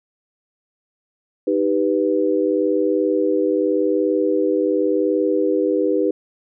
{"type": "chord", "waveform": "sine", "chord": "Eb augmented", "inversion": "none", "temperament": "equal", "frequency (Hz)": [311.1, 392, 493.9], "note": ["Eb4", "G4", "B4"], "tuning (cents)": [0, 0, 0], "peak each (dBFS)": -20, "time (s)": [1.47, 6.11], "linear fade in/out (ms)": 5, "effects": []}